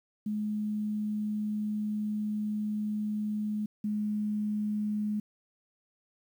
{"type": "tone pair in turn", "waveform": "sine", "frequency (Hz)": [211.2, 210.4], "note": ["G#3", "G#3"], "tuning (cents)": [29, 23], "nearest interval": "unison", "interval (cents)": 6, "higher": "first", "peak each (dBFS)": [-29, -28], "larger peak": "second", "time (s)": [[0.26, 3.66], [3.84, 5.2]], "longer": "first", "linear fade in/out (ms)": 5, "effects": ["10-bit"]}